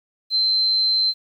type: tone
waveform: sine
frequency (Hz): 4102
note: C8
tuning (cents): -35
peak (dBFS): -16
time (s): 0.3-1.14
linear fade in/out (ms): 50
effects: 9-bit